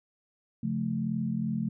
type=tone cluster; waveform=sine; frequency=137.7 / 176.6 / 219.6 Hz; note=C#3 / F3 / A3; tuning=-11 / +20 / -3 cents; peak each=-34 / -33 / -30 dBFS; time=0.63-1.69 s; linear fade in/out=5 ms; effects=none